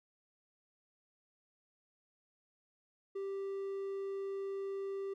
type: tone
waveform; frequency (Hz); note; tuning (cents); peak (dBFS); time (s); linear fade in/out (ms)
triangle; 392; G4; 0; -35; 3.15-5.14; 10
effects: none